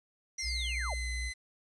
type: linear sweep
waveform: sine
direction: down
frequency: 5920 to 510 Hz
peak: -36 dBFS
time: 0.38-0.94 s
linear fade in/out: 5 ms
type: tone with pitch glide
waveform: sawtooth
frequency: 2093 to 2037 Hz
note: C7 to C7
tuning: 0 to -47 cents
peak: -34 dBFS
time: 0.38-1.34 s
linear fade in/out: 20 ms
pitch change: -47 cents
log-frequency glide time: 0.73-1.09 s
type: tone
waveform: sine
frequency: 62 Hz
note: B1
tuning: 7 cents sharp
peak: -34 dBFS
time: 0.42-1.32 s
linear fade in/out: 50 ms
effects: resampled to 24000 Hz + 10-bit